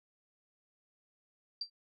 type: tone with exponential decay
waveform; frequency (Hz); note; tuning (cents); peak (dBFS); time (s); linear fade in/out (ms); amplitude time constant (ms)
sine; 4699; D8; 0; -31; 1.61-1.7; 5; 19
effects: none